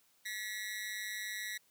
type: tone with amplitude modulation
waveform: sawtooth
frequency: 1933 Hz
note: B6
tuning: 38 cents flat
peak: -31 dBFS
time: 0.25-1.58 s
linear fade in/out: 10 ms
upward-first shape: sine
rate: 207 Hz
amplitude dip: 95%
effects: white hiss -70 dBFS RMS until 1.7 s + high-pass 80 Hz 12 dB/octave